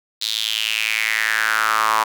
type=tone with high-pass filter sweep; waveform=sawtooth; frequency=109.8 Hz; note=A2; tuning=3 cents flat; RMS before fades=-20 dBFS; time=0.21-2.04 s; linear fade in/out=10 ms; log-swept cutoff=4000 to 1000 Hz; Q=5; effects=none